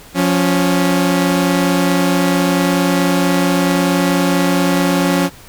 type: tone pair together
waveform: sawtooth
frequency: 177.1 / 277.9 Hz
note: F3 / C#4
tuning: +24 / +4 cents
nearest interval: minor sixth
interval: 780 cents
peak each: -11 dBFS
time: 0.14-5.3 s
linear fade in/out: 50 ms
effects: pink hiss -40 dBFS RMS until 5.48 s